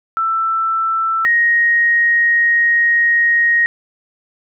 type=tone pair in turn; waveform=sine; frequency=1330 / 1874.9 Hz; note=E6 / A#6; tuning=+15 / +9 cents; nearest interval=tritone; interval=594 cents; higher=second; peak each=-14 / -10 dBFS; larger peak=second; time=0.17-1.25 / 1.25-3.66 s; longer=second; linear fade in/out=0 ms; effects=none